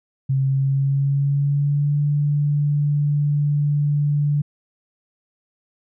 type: tone with pitch glide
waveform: sine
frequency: 134.7 to 146.05 Hz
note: C#3 to D3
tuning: -49 to -9 cents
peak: -16 dBFS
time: 0.29-4.42 s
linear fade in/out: 10 ms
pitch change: +140 cents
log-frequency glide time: 0.43-1.99 s
effects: none